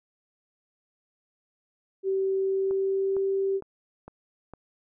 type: tone with pitch glide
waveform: sine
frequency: 385.2 to 389.2 Hz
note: G4 to G4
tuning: -30 to -12 cents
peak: -23 dBFS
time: 2.03-3.61 s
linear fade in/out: 50 ms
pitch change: +18 cents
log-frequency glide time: 2.39-3.26 s
type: click train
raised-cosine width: 1 ms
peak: -28 dBFS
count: 5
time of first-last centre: 2.71-4.536 s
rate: 2.19 Hz
effects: none